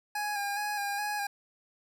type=tone with vibrato; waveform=25% pulse; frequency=820 Hz; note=G#5; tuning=22 cents flat; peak=-27 dBFS; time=0.15-1.27 s; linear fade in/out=5 ms; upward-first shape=square; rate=2.4 Hz; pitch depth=27 cents each way; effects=none